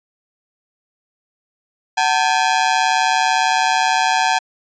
sawtooth ring-modulated tone, 822 Hz, G#5, 18 cents flat, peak -7 dBFS, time 1.97-4.39 s, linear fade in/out 10 ms, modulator 69.8 Hz, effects resampled to 16000 Hz

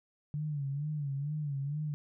sine tone with vibrato, 144.9 Hz, D3, 23 cents flat, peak -32 dBFS, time 0.34-1.94 s, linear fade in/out 0 ms, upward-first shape sine, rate 2.2 Hz, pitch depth 96 cents each way, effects none

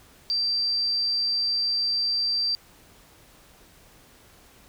sine tone, 4693 Hz, D8, 2 cents flat, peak -22 dBFS, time 0.3-2.55 s, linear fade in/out 0 ms, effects pink hiss -54 dBFS RMS until 4.68 s

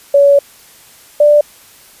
sine tone pair in turn, 565 / 590.2 Hz, C#5 / D5, +33 / +8 cents, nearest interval minor second, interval 75 cents, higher second, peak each -4 dBFS, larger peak neither, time 0.14-0.39 / 1.2-1.41 s, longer first, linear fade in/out 5 ms, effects white hiss -42 dBFS RMS until 2 s + resampled to 32000 Hz

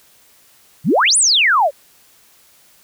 sine exponential two-way sweep, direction up then down, 122.1 to 9956 to 523 Hz, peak -10 dBFS, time 0.84-1.71 s, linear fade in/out 50 ms, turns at 1.17 s, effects white hiss -51 dBFS RMS until 2.83 s

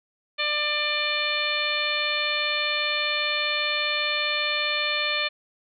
harmonic tone with a mistuned harmonic, 595 Hz, D5, 22 cents sharp, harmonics 1 / 2 / 3 / 4 / 5 / 6 / 7, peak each -33 / -33 / -31 / -27 / -32 / -30 / -32 dBFS, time 0.38-5.29 s, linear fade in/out 20 ms, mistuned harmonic 7, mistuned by +34 cents, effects none

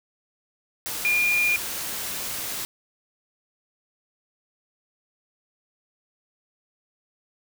sine tone in noise, 2415 Hz, D7, 48 cents sharp, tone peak -19 dBFS, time 1.05-1.56 s, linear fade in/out 0 ms, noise white, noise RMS -31 dBFS, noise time 0.86-2.65 s, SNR +9 dB, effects none

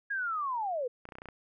sine linear sweep, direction down, 1661.2 to 466.2 Hz, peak -30 dBFS, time 0.1-0.88 s, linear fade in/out 10 ms
clicks, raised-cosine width 0.5 ms, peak -29 dBFS, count 8, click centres 1.054 / 1.089 / 1.122 / 1.154 / 1.185 / 1.219 / 1.257 / 1.287 s
effects none

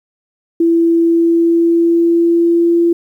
sine tone with pitch glide, 334.2 to 340.2 Hz, E4 to F4, +24 to -45 cents, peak -8 dBFS, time 0.6-2.93 s, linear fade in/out 5 ms, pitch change +31 cents, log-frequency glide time 1.01-2.78 s, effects 8-bit

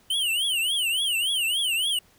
square tone with vibrato, 2989 Hz, F#7, 17 cents sharp, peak -23 dBFS, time 0.1-1.99 s, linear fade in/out 5 ms, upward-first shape triangle, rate 3.5 Hz, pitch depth 230 cents each way, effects pink hiss -59 dBFS RMS until 2.18 s

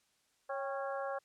harmonic tone with a mistuned harmonic, 275.2 Hz, C#4, 12 cents flat, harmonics 2 / 3 / 4 / 5 / 6, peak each -38 / -42 / -44 / -46 / -48 dBFS, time 0.49-1.19 s, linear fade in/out 10 ms, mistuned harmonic 3, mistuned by -67 cents, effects white hiss -74 dBFS RMS until 1.24 s + low-pass 9000 Hz 12 dB/octave

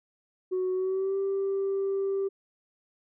sine tone with pitch glide, 370 to 391.3 Hz, F#4 to G4, 0 to -3 cents, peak -24 dBFS, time 0.51-2.29 s, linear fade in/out 20 ms, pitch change +97 cents, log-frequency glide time 0.73-1.17 s, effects tanh soft clip ceiling -23 dBFS

